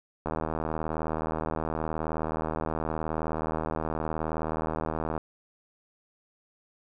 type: click train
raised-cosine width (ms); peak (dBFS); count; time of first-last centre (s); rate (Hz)
1; -16; 390; 0.26-5.178; 79.1
effects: none